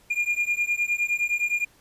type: beating tone pair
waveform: triangle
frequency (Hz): 2411 / 2420.7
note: D7 / D#7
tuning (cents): +45 / -48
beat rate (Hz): 9.7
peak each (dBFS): -24 / -24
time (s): 0.1-1.65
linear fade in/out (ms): 10
effects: pink hiss -58 dBFS RMS until 1.8 s + resampled to 32000 Hz